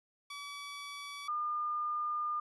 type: tone pair in turn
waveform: 15% pulse / sine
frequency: 1144 / 1209.1 Hz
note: D6 / D#6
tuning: -46 / -50 cents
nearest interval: minor second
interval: 96 cents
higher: second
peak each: -36 / -32 dBFS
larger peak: second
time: 0.3-1.28 / 1.28-2.4 s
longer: second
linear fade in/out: 5 ms
effects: resampled to 24000 Hz